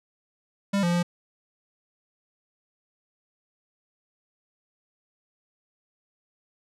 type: tone with pitch steps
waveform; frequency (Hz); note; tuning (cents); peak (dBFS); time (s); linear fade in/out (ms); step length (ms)
square; 199.2 / 173.3 / 174.4; G3 / F3 / F3; +28 / -13 / -2; -22; 0.73-1.03; 10; 100
effects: low-pass 9000 Hz 12 dB/octave